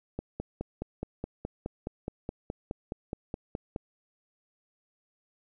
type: click train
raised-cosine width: 2 ms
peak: -20 dBFS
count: 18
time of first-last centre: 0.19-3.761 s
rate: 4.76 Hz
effects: none